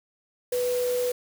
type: tone in noise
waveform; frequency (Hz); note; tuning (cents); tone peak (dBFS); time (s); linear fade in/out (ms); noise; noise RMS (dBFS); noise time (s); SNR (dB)
sine; 493.9; B4; 0; -23; 0.52-1.12; 5; white; -37; 0.52-1.12; +11
effects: none